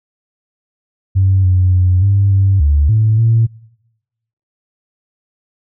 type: tone with pitch steps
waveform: sine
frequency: 95.5 / 91.8 / 91.2 / 99.4 / 97.3 / 72.7 / 109.3 / 113.9 Hz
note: G2 / F#2 / F#2 / G2 / G2 / D2 / A2 / A#2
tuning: -45 / -13 / -24 / +25 / -12 / -17 / -11 / -40 cents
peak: -7 dBFS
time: 1.15-3.47 s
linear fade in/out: 20 ms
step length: 290 ms
effects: noise-tail reverb RT60 1.0 s tail -25 dB re dry + tanh soft clip ceiling -3 dBFS